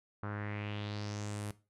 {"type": "tone with low-pass filter sweep", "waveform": "sawtooth", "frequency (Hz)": 103.83, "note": "G#2", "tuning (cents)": 0, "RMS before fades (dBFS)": -40, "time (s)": [0.23, 1.51], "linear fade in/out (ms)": 0, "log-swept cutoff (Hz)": [1300, 11000], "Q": 3.4, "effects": ["noise-tail reverb RT60 0.3 s tail -17 dB re dry"]}